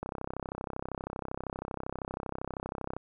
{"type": "click train", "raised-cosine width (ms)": 1, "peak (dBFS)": -21, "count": 97, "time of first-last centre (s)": [0.03, 2.966], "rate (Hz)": 32.7, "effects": []}